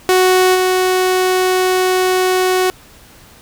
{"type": "tone with level steps", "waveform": "sawtooth", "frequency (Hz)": 370, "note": "F#4", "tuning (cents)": 0, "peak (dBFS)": [-5, -8], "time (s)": [0.09, 2.7], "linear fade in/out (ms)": 0, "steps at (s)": 0.54, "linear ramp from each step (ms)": 20, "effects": ["pink hiss -43 dBFS RMS until 3.41 s"]}